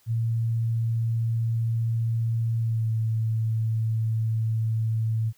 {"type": "tone with pitch glide", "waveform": "sine", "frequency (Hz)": [114.4, 111.66], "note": ["A#2", "A2"], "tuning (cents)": [-32, 26], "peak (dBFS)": -22, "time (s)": [0.06, 5.33], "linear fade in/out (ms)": 50, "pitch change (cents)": -42, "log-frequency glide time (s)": [2.59, 2.89], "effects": ["white hiss -62 dBFS RMS until 5.37 s"]}